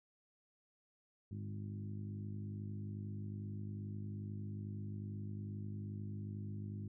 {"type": "harmonic tone with a mistuned harmonic", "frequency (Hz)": 51.2, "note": "G#1", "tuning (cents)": -24, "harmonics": [2, 3, 4, 5, 6, 7], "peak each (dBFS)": [-43, -52, -48, -56, -58, -60], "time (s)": [1.31, 6.88], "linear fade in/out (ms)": 5, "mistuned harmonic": 3, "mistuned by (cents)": -34, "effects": []}